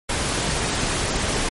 pink noise, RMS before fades -23 dBFS, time 0.09-1.49 s, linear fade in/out 5 ms, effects MP3 48 kbps

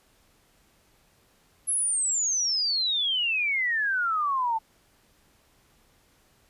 sine exponential sweep, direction down, 11175 to 872 Hz, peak -23 dBFS, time 1.67-4.59 s, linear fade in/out 20 ms, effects pink hiss -63 dBFS RMS until 6.49 s + resampled to 32000 Hz

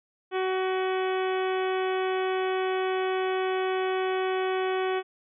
harmonic tone with a mistuned harmonic, 375.3 Hz, F#4, 25 cents sharp, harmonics 1 / 2 / 3 / 4 / 5 / 6 / 7 / 8 / 9, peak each -26 / -32 / -36 / -38 / -40 / -42 / -43 / -44 / -45 dBFS, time 0.31-5.03 s, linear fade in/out 50 ms, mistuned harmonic 7, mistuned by -41 cents, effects none

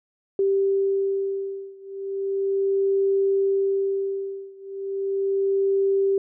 sine beating tone pair, 391.5 / 391.86 Hz, G4 / G4, -2 / -1 cents, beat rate 0.36 Hz, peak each -23 / -24 dBFS, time 0.39-6.18 s, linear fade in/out 2 ms, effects none

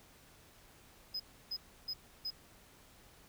triangle tone bursts, 5050 Hz, D#8, 25 cents sharp, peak -35 dBFS, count 4, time 1.14-2.306 s, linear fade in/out 10 ms, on 59 ms, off 310 ms, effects pink hiss -61 dBFS RMS until 3.28 s

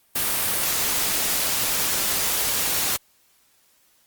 white noise, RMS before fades -23 dBFS, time 0.15-2.97 s, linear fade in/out 10 ms, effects white hiss -61 dBFS RMS until 4.06 s + Opus 32 kbps

